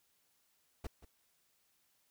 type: noise with echo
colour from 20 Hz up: brown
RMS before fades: -40 dBFS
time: 0.84-0.87 s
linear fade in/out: 5 ms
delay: 180 ms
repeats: 1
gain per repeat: -15 dB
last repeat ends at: 1.05 s
effects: white hiss -75 dBFS RMS until 2.1 s